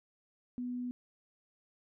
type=tone; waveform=sine; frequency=246.9 Hz; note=B3; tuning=in tune; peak=-35 dBFS; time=0.58-0.91 s; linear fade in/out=0 ms; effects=none